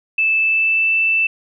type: tone with pitch glide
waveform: sine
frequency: 2631 to 2652 Hz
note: E7 to E7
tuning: -4 to +10 cents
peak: -13 dBFS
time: 0.18-1.27 s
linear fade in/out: 5 ms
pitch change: +14 cents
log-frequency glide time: 0.39-0.94 s
effects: none

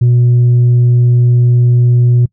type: tone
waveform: sine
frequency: 121.7 Hz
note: B2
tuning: 25 cents flat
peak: -3 dBFS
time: 0.01-2.26 s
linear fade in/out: 10 ms
effects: noise-tail reverb RT60 0.1 s tail -24 dB re dry + tanh soft clip ceiling -4 dBFS

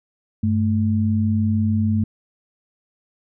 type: tone pair together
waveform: sine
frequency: 98 / 218.4 Hz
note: G2 / A3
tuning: 0 / -13 cents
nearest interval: octave + major second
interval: 1387 cents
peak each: -19 dBFS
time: 0.43-2.04 s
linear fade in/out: 5 ms
effects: none

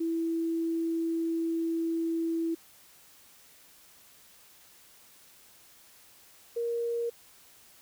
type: tone pair in turn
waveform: sine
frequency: 330 / 469.3 Hz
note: E4 / A#4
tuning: +2 / +12 cents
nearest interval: tritone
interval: 610 cents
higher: second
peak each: -27 / -28 dBFS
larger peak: first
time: 0-2.55 / 6.56-7.1 s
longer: first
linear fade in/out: 10 ms
effects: white hiss -57 dBFS RMS until 7.81 s

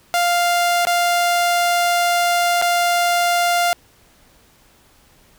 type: tone with dropouts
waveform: sawtooth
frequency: 698.5 Hz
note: F5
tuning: in tune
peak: -11 dBFS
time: 0.14-3.73 s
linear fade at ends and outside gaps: 0 ms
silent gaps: 0.851-0.87 / 2.615-2.623 s
effects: pink hiss -53 dBFS RMS until 5.38 s

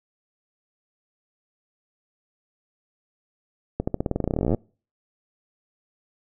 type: accelerating click train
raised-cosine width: 2 ms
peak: -10 dBFS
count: 25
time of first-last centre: 3.8-4.547 s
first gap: 75 ms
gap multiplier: 0.91
effects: noise-tail reverb RT60 0.4 s tail -26 dB re dry

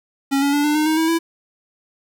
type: tone with pitch steps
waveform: square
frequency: 275 / 282.4 / 290 / 297.8 / 305.8 / 314.1 / 322.5 / 331.2 Hz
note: C#4 / C#4 / D4 / D4 / D#4 / D#4 / E4 / E4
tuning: -14 / +32 / -22 / +24 / -30 / +16 / -38 / +8 cents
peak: -16 dBFS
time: 0.31-1.19 s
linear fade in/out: 20 ms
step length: 110 ms
effects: 8-bit

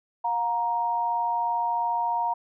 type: tone pair together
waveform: sine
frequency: 714.2 / 937 Hz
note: F5 / A#5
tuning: +39 / +9 cents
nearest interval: perfect fourth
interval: 470 cents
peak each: -29 / -24 dBFS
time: 0.24-2.34 s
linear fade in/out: 10 ms
effects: none

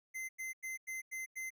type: tone bursts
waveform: square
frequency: 2068 Hz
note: C7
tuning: 21 cents flat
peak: -40 dBFS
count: 6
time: 0.14-1.505 s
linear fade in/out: 20 ms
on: 150 ms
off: 93 ms
effects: none

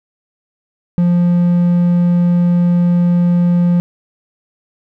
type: tone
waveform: triangle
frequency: 174.9 Hz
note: F3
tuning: 3 cents sharp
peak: -7 dBFS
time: 0.98-3.8 s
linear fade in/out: 0 ms
effects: none

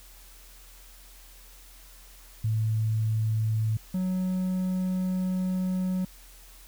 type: tone pair in turn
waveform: sine / triangle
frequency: 110 / 185 Hz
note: A2 / F#3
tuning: 0 / 0 cents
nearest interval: major sixth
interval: 900 cents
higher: second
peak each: -23 dBFS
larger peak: neither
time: 2.44-3.77 / 3.94-6.05 s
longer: second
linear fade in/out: 5 ms
effects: added 42 Hz sine -50 dBFS peak until 6.67 s + white hiss -53 dBFS RMS until 6.67 s

